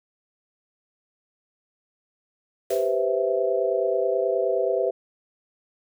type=noise with exponential decay; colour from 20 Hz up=white; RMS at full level=-35 dBFS; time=2.7-3.06 s; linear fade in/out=5 ms; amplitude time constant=78 ms
type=chord; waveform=sine; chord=C major seventh; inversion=second; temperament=equal; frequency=392 / 493.9 / 523.3 / 659.3 Hz; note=G4 / B4 / C5 / E5; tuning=0 / 0 / 0 / 0 cents; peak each=-26 dBFS; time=2.7-4.91 s; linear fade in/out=10 ms
effects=none